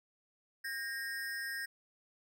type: ring-modulated tone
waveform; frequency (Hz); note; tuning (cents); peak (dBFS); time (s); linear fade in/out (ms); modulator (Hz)
square; 1736; A6; -24; -35; 0.64-1.66; 10; 125
effects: none